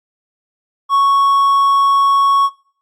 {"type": "tone", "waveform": "triangle", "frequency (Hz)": 1108.7, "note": "C#6", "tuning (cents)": 0, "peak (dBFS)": -7, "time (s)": [0.89, 2.5], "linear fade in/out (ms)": 50, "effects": ["noise-tail reverb RT60 0.5 s tail -22 dB re dry", "Opus 48 kbps"]}